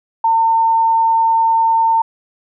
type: tone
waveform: sine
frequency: 905 Hz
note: A5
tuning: 48 cents sharp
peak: -10 dBFS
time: 0.24-2.02 s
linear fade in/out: 5 ms
effects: none